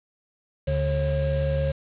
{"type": "tone cluster", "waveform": "triangle", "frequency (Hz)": [73.5, 144.4, 542], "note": ["D2", "D3", "C#5"], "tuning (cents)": [2, -29, -39], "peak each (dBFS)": -24, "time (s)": [0.67, 1.72], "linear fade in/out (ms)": 10, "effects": ["resampled to 8000 Hz", "7-bit"]}